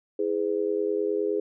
sine tone with amplitude modulation, 415.3 Hz, G#4, in tune, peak -19 dBFS, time 0.19-1.4 s, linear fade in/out 5 ms, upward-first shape sine, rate 89.8 Hz, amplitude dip 100%, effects none

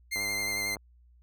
sawtooth tone with vibrato, 2093 Hz, C7, in tune, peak -26 dBFS, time 0.11-0.76 s, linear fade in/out 20 ms, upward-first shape sine, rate 11 Hz, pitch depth 20 cents each way
click train, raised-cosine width 1 ms, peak -28 dBFS, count 63, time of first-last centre 0.16-0.768 s, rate 102 Hz
effects added 60 Hz sine -56 dBFS peak until 1.22 s

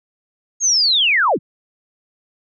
sine linear sweep, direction down, 6645 to 87.31 Hz, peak -12 dBFS, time 0.6-1.39 s, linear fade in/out 50 ms, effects none

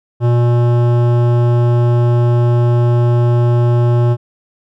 sine tone with hard clipping, 120 Hz, B2, 49 cents flat, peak -11 dBFS, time 0.2-4.17 s, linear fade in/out 50 ms, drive 15 dB, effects none

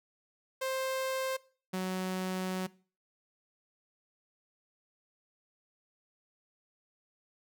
sawtooth tone pair in turn, 526 / 185.97 Hz, C5 / F#3, +9 / +9 cents, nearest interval octave + tritone, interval 1800 cents, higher first, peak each -28 dBFS, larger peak neither, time 0.61-1.37 / 1.73-2.67 s, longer second, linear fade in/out 10 ms, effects noise-tail reverb RT60 0.4 s tail -21 dB re dry

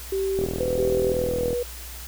sine tone with tremolo, 387 Hz, G4, 22 cents flat, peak -22 dBFS, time 0.12-1.3 s, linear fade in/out 5 ms, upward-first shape square, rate 1.5 Hz, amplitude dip 70%
click train, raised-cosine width 2 ms, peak -15 dBFS, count 48, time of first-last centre 0.39-1.531 s, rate 41.2 Hz
sine tone with pitch glide, 503 to 485 Hz, B4 to B4, +32 to -31 cents, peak -23 dBFS, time 0.6-1.63 s, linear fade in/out 5 ms, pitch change -63 cents, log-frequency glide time 1.17-1.5 s
effects added 60 Hz sine -38 dBFS peak until 2.07 s + white hiss -40 dBFS RMS until 2.07 s

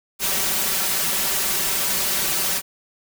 white noise with comb filter, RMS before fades -22 dBFS, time 0.19-2.62 s, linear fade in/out 50 ms, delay 5.2 ms, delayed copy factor +0.8, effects none

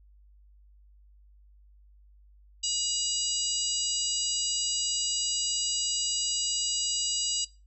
harmonic tone with a mistuned harmonic, 963 Hz, B5, 44 cents flat, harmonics 3 / 4 / 5 / 6 / 7 / 8, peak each -33 / -37 / -32 / -38 / -37 / -32 dBFS, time 2.63-7.45 s, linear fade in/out 10 ms, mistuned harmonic 6, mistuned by +15 cents, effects noise-tail reverb RT60 0.3 s tail -21 dB re dry + added 50 Hz sine -54 dBFS peak until 7.66 s

